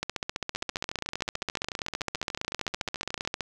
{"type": "two click trains", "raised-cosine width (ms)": 0.2, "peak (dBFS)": [-16, -12], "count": [38, 52], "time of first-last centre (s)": [[0.55, 3.251], [0.03, 3.407]], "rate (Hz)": [13.7, 15.1], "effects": []}